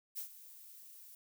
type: noise with ADSR envelope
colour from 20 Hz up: violet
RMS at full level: -40 dBFS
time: 0.15-1.15 s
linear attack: 30 ms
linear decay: 100 ms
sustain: -15 dB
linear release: 3 ms
effects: none